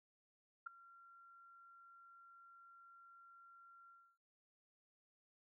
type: tone with ADSR envelope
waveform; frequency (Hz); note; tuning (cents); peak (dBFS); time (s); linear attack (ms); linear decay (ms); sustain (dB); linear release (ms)
sine; 1374; F6; -29; -39; 0.66-4.18; 10; 5; -21; 290
effects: none